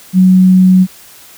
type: tone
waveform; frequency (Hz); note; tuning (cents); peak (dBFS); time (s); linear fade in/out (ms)
sine; 185.5; F#3; +5; -3; 0.13-0.87; 50
effects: white hiss -38 dBFS RMS until 1.37 s